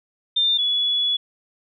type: tone pair in turn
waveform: sine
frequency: 3601 / 3401 Hz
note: A7 / G#7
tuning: +39 / +40 cents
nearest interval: minor second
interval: 99 cents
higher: first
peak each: -16 / -18 dBFS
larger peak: first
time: 0.36-0.58 / 0.58-1.17 s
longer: second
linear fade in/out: 10 ms
effects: none